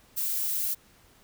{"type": "noise with high-pass filter sweep", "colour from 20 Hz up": "violet", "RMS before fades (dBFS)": -29, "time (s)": [0.16, 0.75], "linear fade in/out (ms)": 20, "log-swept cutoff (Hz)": [520, 1400], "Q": 0.78, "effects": ["pink hiss -59 dBFS RMS until 1.23 s"]}